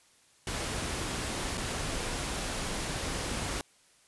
pink noise with dropouts, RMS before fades -34 dBFS, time 0.47-3.61 s, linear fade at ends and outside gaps 1 ms, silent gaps 1.573-1.578 s, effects white hiss -63 dBFS RMS until 4.07 s + resampled to 24000 Hz

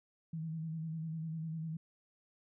sine tone with vibrato, 160.6 Hz, E3, 45 cents flat, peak -37 dBFS, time 0.33-1.77 s, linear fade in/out 5 ms, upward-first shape square, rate 10 Hz, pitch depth 34 cents each way, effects none

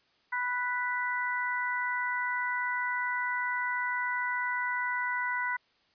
harmonic tone, 493.9 Hz, B4, in tune, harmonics 2 / 3 / 4, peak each -33 / -33 / -33 dBFS, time 0.32-5.57 s, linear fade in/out 10 ms, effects white hiss -68 dBFS RMS until 5.94 s + resampled to 11025 Hz

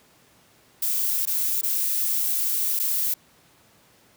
violet noise with dropouts, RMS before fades -24 dBFS, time 0.82-3.14 s, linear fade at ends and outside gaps 5 ms, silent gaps 1.255-1.272 / 1.613-1.632 / 2.792-2.797 s, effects pink hiss -57 dBFS RMS until 4.16 s + high-pass 100 Hz 12 dB/octave

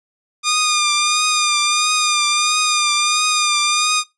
10% pulse tone with vibrato, 1213 Hz, D#6, 44 cents flat, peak -6 dBFS, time 0.43-4.04 s, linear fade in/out 50 ms, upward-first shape triangle, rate 1.5 Hz, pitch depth 42 cents each way, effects noise-tail reverb RT60 0.2 s tail -20 dB re dry + resampled to 24000 Hz

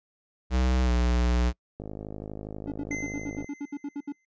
square tone with pitch glide, 63.2 to 60.42 Hz, B1 to B1, +41 to -37 cents, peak -22 dBFS, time 0.5-1.53 s, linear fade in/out 50 ms, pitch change -78 cents, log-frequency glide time 0.84-0.91 s
click train, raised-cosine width 2 ms, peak -24 dBFS, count 87, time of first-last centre 1.8-3.444 s, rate 52.3 Hz
triangle tone bursts, 286.3 Hz, D4, 44 cents flat, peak -28 dBFS, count 13, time 2.67-4.123 s, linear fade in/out 5 ms, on 49 ms, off 68 ms
square tone with exponential decay, 2066 Hz, C7, 22 cents flat, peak -31 dBFS, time 2.91-4.25 s, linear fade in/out 2 ms, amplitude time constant 290 ms
effects noise-tail reverb RT60 0.1 s tail -26 dB re dry + resampled to 16000 Hz

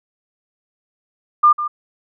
sine tone with echo, 1200 Hz, D6, 37 cents sharp, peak -7 dBFS, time 1.43-1.53 s, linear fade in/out 10 ms, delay 150 ms, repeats 1, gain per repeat -12 dB, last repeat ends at 1.68 s, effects none

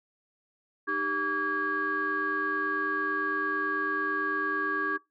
sine tone cluster, 306.4 / 395.4 / 1145 / 1639 Hz, D#4 / G4 / D6 / G#6, -27 / +15 / -44 / -23 cents, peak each -36 / -36 / -30 / -29 dBFS, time 0.87-4.98 s, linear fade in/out 20 ms, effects noise-tail reverb RT60 0.2 s tail -22 dB re dry + tanh soft clip ceiling -18 dBFS

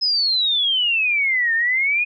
sine exponential two-way sweep, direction down then up, 5160 to 1794 to 2493 Hz, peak -16 dBFS, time 0.01-2.05 s, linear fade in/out 20 ms, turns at 1.54 s, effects none

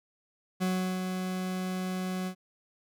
40% pulse tone with ADSR envelope, 185 Hz, F#3, in tune, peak -25 dBFS, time 0.6-2.35 s, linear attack 24 ms, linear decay 360 ms, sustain -5 dB, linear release 82 ms, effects none

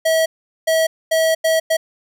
square tone bursts at uneven times, 645 Hz, E5, 38 cents flat, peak -14 dBFS, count 5, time 0.05-0.26 / 0.67-0.87 / 1.11-1.35 / 1.44-1.6 / 1.7-1.77 s, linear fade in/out 10 ms, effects none

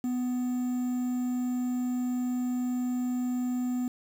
triangle tone with quantisation, 248.8 Hz, B3, 13 cents sharp, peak -25 dBFS, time 0.04-3.88 s, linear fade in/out 2 ms, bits 8, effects none

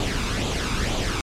pink noise with flanger, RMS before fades -24 dBFS, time 0-1.21 s, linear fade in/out 2 ms, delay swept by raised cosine 0.27 to 0.83 ms, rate 2.1 Hz, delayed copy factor +0.55, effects low-pass 6000 Hz 12 dB/octave + MP3 64 kbps

